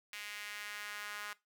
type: tone with high-pass filter sweep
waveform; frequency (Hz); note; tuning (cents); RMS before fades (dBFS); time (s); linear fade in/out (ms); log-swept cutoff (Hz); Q
sawtooth; 207.3; G#3; -3; -45; 0.13-1.33; 2; 2200 to 1400; 2
effects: noise-tail reverb RT60 0.2 s tail -18 dB re dry